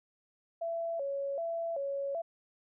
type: tone with vibrato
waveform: sine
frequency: 610 Hz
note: D#5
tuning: 34 cents flat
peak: -32 dBFS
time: 0.61-2.22 s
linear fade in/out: 10 ms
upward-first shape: square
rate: 1.3 Hz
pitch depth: 160 cents each way
effects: none